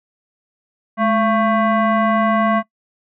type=tone with frequency modulation; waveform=sine; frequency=213.7 Hz; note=G#3; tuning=50 cents sharp; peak=-13 dBFS; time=0.97-2.63 s; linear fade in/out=50 ms; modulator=892 Hz; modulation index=1.3; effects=noise-tail reverb RT60 0.1 s tail -20 dB re dry